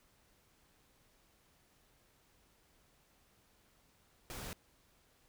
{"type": "noise", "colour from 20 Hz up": "pink", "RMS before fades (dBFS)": -45, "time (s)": [4.3, 4.53], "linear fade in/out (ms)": 0, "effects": ["pink hiss -70 dBFS RMS until 5.28 s"]}